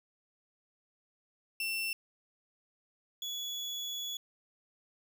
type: tone pair in turn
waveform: 35% pulse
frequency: 2700 / 3394 Hz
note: E7 / G#7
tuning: +41 / +37 cents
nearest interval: major third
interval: 396 cents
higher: second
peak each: -31 / -34 dBFS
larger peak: first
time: 1.6-1.93 / 3.22-4.17 s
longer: second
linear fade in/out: 2 ms
effects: none